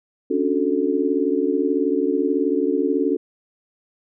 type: chord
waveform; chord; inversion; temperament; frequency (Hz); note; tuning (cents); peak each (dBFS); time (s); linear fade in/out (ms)
sine; D major seventh; third; just; 275.3 / 293.7 / 367.1 / 440.5; C#4 / D4 / F#4 / A4; -12 / 0 / -14 / +2; -23; 0.3-3.17; 10
effects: none